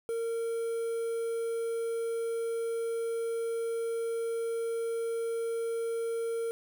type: tone with quantisation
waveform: triangle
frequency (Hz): 460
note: A#4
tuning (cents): -23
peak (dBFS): -28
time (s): 0.09-6.51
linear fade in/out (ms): 0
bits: 8
effects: none